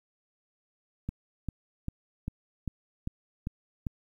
click train, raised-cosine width 5 ms, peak -20 dBFS, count 8, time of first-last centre 1.09-3.868 s, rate 2.52 Hz, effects 10-bit

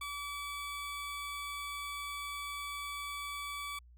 20% pulse tone, 1148 Hz, D6, 40 cents flat, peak -34 dBFS, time 0.01-3.79 s, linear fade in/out 5 ms, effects added 60 Hz sine -55 dBFS peak until 3.97 s

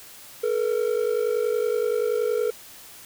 triangle ring-modulated tone, 456.3 Hz, A#4, 37 cents flat, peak -16 dBFS, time 0.43-2.51 s, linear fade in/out 10 ms, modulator 25.3 Hz, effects white hiss -45 dBFS RMS until 3.05 s

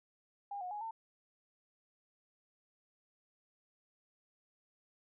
sine tone with pitch steps, 807 / 726 / 833 / 900 Hz, G#5 / F#5 / G#5 / A5, -50 / -33 / +5 / +39 cents, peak -39 dBFS, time 0.51-0.91 s, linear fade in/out 5 ms, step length 100 ms, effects none

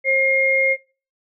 sine tone pair together, 533.2 / 2133 Hz, C5 / C7, +33 / +33 cents, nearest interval 2 octaves, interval 2400 cents, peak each -20 / -15 dBFS, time 0.04-0.77 s, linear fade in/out 50 ms, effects noise-tail reverb RT60 0.4 s tail -23 dB re dry

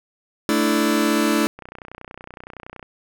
sawtooth chord, A suspended fourth, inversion none, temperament just, 220 / 293.3 / 330 Hz, A3 / D4 / E4, 0 / -2 / +2 cents, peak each -17 dBFS, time 0.49-1.47 s, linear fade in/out 0 ms
click train, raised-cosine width 0.5 ms, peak -22 dBFS, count 39, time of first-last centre 1.59-2.828 s, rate 30.7 Hz
effects none

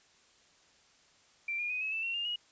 sine tone with pitch steps, 2354 / 2424 / 2497 / 2572 / 2648 / 2728 / 2809 / 2893 Hz, D7 / D#7 / D#7 / E7 / E7 / F7 / F7 / F#7, +3 / -46 / +6 / -43 / +7 / -41 / +9 / -40 cents, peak -32 dBFS, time 1.48-2.36 s, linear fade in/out 5 ms, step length 110 ms, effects white hiss -64 dBFS RMS until 2.51 s + resampled to 16000 Hz

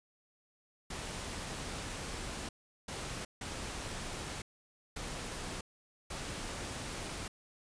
pink noise bursts at uneven times, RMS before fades -41 dBFS, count 5, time 0.9-2.49 / 2.88-3.25 / 3.41-4.42 / 4.96-5.61 / 6.1-7.28 s, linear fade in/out 5 ms, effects resampled to 22050 Hz

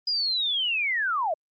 sine linear sweep, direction down, 4978 to 589 Hz, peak -23 dBFS, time 0.07-1.34 s, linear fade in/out 5 ms, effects Opus 32 kbps

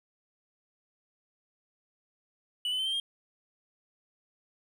triangle tone with pitch steps, 2960 / 3022 / 3086 / 3151 / 3217 Hz, F#7 / F#7 / G7 / G7 / G7, 0 / +36 / -28 / +8 / +44 cents, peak -27 dBFS, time 2.65-3 s, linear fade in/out 2 ms, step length 70 ms, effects none

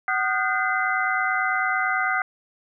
sine tone cluster, 751 / 1229 / 1442 / 1551 / 2045 Hz, F#5 / D#6 / F#6 / G6 / C7, +26 / -22 / -45 / -19 / -40 cents, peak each -27 dBFS, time 0.08-2.22 s, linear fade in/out 2 ms, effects none

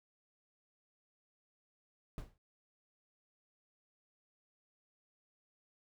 brown noise with exponential decay, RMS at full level -40 dBFS, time 2.18-2.38 s, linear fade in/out 1 ms, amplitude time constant 43 ms, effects none

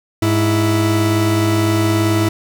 40% pulse tone pair together, 103.52 / 329.6 Hz, G#2 / E4, -5 / 0 cents, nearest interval octave + minor sixth, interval 2005 cents, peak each -15 dBFS, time 0.22-2.29 s, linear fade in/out 5 ms, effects none

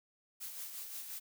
blue noise with tremolo, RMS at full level -43 dBFS, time 0.4-1.2 s, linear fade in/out 20 ms, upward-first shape sine, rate 5.7 Hz, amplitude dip 45%, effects none

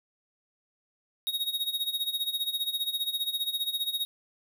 square tone with tremolo, 3760 Hz, A#7, 14 cents sharp, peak -26 dBFS, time 1.27-4.05 s, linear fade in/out 0 ms, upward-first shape sine, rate 15 Hz, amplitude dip 80%, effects none

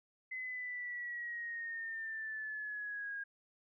sine linear sweep, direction down, 2039 to 1624 Hz, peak -39 dBFS, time 0.31-3.24 s, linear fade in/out 10 ms, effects none

